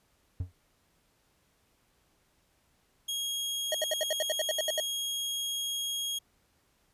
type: tone with exponential decay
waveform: triangle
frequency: 90.1 Hz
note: F#2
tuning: 45 cents flat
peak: -25 dBFS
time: 0.4-0.52 s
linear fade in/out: 5 ms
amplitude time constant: 26 ms
type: tone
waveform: sawtooth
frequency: 3278 Hz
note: G#7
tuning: 23 cents flat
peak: -28 dBFS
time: 3.08-6.19 s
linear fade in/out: 10 ms
type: tone bursts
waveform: square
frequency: 622.3 Hz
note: D#5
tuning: in tune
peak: -28 dBFS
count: 12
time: 3.72-4.801 s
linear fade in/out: 2 ms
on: 25 ms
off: 71 ms
effects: pink hiss -70 dBFS RMS until 6.93 s + resampled to 32000 Hz